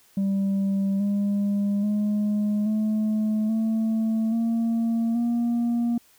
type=tone with pitch steps; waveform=sine; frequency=196 / 202.2 / 208.6 / 215.2 / 222 / 229.1 / 236.3 Hz; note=G3 / G#3 / G#3 / A3 / A3 / A#3 / A#3; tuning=0 / -46 / +8 / -38 / +16 / -30 / +24 cents; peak=-18 dBFS; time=0.17-5.98 s; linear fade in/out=5 ms; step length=830 ms; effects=tanh soft clip ceiling -20 dBFS + white hiss -58 dBFS RMS until 6.18 s